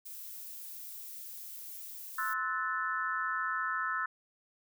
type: noise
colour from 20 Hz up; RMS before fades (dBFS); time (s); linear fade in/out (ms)
violet; -45; 0.05-2.34; 10
type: chord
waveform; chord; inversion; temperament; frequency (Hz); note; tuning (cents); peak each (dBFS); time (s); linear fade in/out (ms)
sine; F# half-diminished seventh; second; equal with one note detuned; 1046.5 / 1305.6 / 1480 / 1760; C6 / E6 / F#6 / A6; 0 / -17 / 0 / 0; -40 / -34 / -37 / -37; 2.18-4.06; 5
effects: none